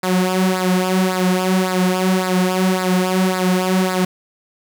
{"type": "tone with flanger", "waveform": "sawtooth", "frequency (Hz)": 185, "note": "F#3", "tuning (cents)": 0, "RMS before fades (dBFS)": -17, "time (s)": [0.03, 4.05], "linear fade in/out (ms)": 5, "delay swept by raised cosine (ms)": [0.32, 4.92], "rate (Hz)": 1.8, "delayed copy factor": -0.7, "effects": ["8-bit"]}